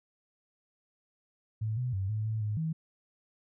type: tone with pitch steps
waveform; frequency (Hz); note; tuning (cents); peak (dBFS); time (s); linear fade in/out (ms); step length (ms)
sine; 109.2 / 125 / 96.2 / 107.8 / 110 / 105.7 / 160.2; A2 / B2 / G2 / A2 / A2 / G#2 / E3; -13 / +21 / -32 / -35 / 0 / +31 / -49; -29; 1.61-2.73; 10; 160
effects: none